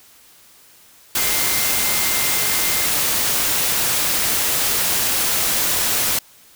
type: tone in noise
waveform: sine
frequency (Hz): 2093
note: C7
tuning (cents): 0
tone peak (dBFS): -29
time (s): 1.18-2.86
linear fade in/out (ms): 5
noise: white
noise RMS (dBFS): -19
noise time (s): 1.15-6.19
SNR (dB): -13
effects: white hiss -49 dBFS RMS until 6.55 s